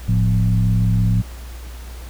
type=tone with frequency modulation; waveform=sine; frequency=109 Hz; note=A2; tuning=16 cents flat; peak=-13 dBFS; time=0.08-1.22 s; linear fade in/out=10 ms; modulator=66 Hz; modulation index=0.97; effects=added 60 Hz sine -31 dBFS peak until 2.09 s + pink hiss -42 dBFS RMS until 2.09 s